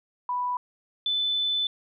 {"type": "tone pair in turn", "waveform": "sine", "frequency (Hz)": [987.8, 3509], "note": ["B5", "A7"], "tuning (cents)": [0, -5], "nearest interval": "octave + minor seventh", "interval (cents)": 2195, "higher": "second", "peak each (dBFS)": [-25, -23], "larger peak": "second", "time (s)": [[0.29, 0.57], [1.06, 1.67]], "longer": "second", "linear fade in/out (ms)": 2, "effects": []}